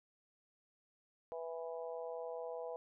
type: harmonic tone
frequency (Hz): 164.81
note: E3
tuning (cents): 0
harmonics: 3 / 4 / 5 / 6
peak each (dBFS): -43 / -46 / -51 / -54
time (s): 1.32-2.76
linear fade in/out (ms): 0
effects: none